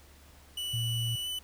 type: tone with pitch glide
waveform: 45% pulse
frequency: 2960 to 2998 Hz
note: F#7 to F#7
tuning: 0 to +22 cents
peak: -33 dBFS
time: 0.57-1.39 s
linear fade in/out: 5 ms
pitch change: +22 cents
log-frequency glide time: 1.22-1.28 s
type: tone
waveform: sine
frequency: 116.1 Hz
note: A#2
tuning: 7 cents flat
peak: -30 dBFS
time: 0.73-1.16 s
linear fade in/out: 10 ms
effects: added 72 Hz sine -56 dBFS peak until 1.43 s + pink hiss -58 dBFS RMS until 1.43 s